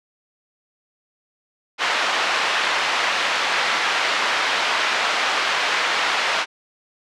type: band-pass noise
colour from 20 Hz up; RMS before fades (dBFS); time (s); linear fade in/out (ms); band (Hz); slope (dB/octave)
pink; -21; 1.78-6.46; 50; 950 to 3500; 12
effects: low-pass 8000 Hz 12 dB/octave